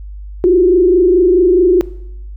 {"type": "tone with frequency modulation", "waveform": "sine", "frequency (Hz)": 360.2, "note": "F#4", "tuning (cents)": -46, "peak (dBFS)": -6, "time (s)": [0.44, 1.81], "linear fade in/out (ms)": 0, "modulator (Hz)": 24.7, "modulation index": 0.92, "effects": ["noise-tail reverb RT60 0.8 s tail -20 dB re dry", "added 50 Hz sine -26 dBFS peak until 2.36 s"]}